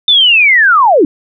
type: linear sweep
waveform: sine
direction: down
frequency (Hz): 3601 to 261.6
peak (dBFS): -4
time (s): 0.08-1.05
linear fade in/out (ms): 2
effects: none

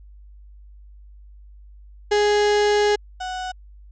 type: tone pair in turn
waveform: 35% pulse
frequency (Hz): 415.3 / 740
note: G#4 / F#5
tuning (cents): 0 / 0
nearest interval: minor seventh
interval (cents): 1000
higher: second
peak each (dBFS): -14 / -25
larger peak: first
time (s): 2.11-2.96 / 3.2-3.52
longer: first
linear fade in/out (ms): 10
effects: added 50 Hz sine -42 dBFS peak until 3.91 s + resampled to 16000 Hz

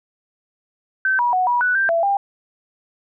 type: tone with pitch steps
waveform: sine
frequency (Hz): 1542 / 965 / 738 / 969 / 1483 / 1575 / 670 / 798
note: G6 / B5 / F#5 / B5 / F#6 / G6 / E5 / G5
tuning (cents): -29 / -40 / -5 / -33 / +4 / +8 / +28 / +31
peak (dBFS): -15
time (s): 1.05-2.17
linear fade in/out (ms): 2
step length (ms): 140
effects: none

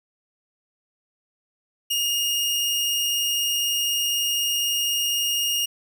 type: tone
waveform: sawtooth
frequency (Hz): 2846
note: F7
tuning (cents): +32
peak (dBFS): -18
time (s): 1.9-5.66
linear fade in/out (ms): 10
effects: none

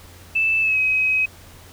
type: tone with pitch glide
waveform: sine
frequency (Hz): 2637 to 2537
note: E7 to D#7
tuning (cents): 0 to +33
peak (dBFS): -16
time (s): 0.35-1.26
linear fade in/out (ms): 10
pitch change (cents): -67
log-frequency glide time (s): 0.61-0.78
effects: added 88 Hz sine -46 dBFS peak until 1.72 s + pink hiss -46 dBFS RMS until 1.72 s

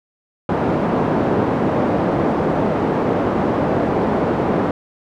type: band-pass noise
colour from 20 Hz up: pink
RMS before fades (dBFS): -18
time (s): 0.49-4.71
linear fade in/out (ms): 2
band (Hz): 180 to 770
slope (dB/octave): 12
effects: none

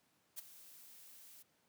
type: noise with ADSR envelope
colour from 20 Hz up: blue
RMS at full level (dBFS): -43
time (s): 0.36-1.43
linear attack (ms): 28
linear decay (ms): 13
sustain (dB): -15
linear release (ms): 12
effects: pink hiss -75 dBFS RMS until 1.68 s + high-pass 150 Hz 12 dB/octave

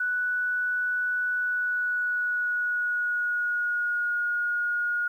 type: tone with pitch glide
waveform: sine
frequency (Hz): 1480 to 1437.9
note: F#6 to F#6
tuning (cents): 0 to -50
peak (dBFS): -24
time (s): 0-5.08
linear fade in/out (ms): 5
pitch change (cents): -50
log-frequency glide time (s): 1.33-4.19
effects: 10-bit

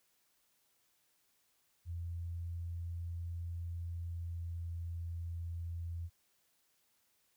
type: tone with pitch glide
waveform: sine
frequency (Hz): 85.3 to 84.66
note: F2 to E2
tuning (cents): -40 to +47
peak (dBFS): -38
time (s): 1.85-6.1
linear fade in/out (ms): 50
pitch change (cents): -13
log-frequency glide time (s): 3.93-4.72
effects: white hiss -75 dBFS RMS until 7.36 s

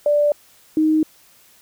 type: tone pair in turn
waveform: sine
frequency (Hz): 587.3 / 312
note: D5 / D#4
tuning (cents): 0 / +5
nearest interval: major seventh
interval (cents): 1095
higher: first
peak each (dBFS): -13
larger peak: neither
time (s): 0.06-0.32 / 0.77-1.03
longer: neither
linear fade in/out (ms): 2
effects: white hiss -52 dBFS RMS until 1.61 s

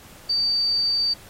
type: tone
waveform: sine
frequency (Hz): 4619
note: D8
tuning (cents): -30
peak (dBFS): -19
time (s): 0.29-1.14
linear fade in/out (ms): 10
effects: pink hiss -47 dBFS RMS until 1.29 s + AAC 48 kbps

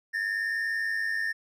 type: tone pair together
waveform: triangle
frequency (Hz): 1716.5 / 1817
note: A6 / A#6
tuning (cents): -43 / -45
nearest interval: minor second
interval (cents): 98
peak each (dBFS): -32 / -26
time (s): 0.13-1.33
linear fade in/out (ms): 20
effects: none

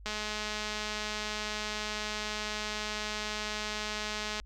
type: click train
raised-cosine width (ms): 0.2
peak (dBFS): -18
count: 921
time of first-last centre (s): 0.06-4.4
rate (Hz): 212
effects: added 50 Hz sine -47 dBFS peak until 4.45 s + Opus 48 kbps

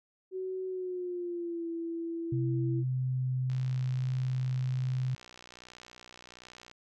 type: tone with pitch glide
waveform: sine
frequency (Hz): 374.3 to 333.5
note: F#4 to E4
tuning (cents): +20 to +20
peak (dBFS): -33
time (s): 0.31-2.84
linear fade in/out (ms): 50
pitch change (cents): -200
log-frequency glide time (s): 0.67-1.68
type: tone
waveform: sine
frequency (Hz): 128.7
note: C3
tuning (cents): -28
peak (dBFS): -28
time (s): 2.32-5.15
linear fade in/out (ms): 5
type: click train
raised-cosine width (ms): 0.2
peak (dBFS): -32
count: 198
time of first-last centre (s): 3.5-6.714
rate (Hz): 61.3
effects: none

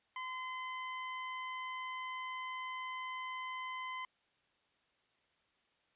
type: tone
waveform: 25% pulse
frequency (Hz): 1026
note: C6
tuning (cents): -34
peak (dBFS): -36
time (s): 0.16-4.05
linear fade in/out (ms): 2
effects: white hiss -75 dBFS RMS until 5.95 s + resampled to 8000 Hz

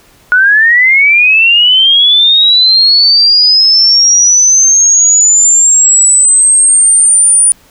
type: linear sweep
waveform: sine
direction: up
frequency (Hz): 1446 to 9500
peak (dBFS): -3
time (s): 0.32-7.52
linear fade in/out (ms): 0
effects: pink hiss -44 dBFS RMS until 7.7 s

